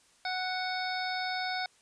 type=harmonic tone; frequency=740 Hz; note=F#5; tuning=in tune; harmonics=1 / 2 / 3 / 5 / 6 / 7; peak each=-34 / -37 / -39 / -41 / -42 / -42 dBFS; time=0.25-1.66 s; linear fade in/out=2 ms; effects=white hiss -64 dBFS RMS until 1.81 s + resampled to 22050 Hz